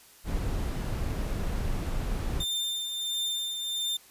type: noise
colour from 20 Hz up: brown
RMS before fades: -30 dBFS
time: 0.24-2.45 s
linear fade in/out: 50 ms
type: tone with tremolo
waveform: 40% pulse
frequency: 3596 Hz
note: A7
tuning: 37 cents sharp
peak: -26 dBFS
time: 2.4-3.97 s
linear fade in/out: 5 ms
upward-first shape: triangle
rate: 1.5 Hz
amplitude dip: 45%
effects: white hiss -55 dBFS RMS until 4.1 s + resampled to 32000 Hz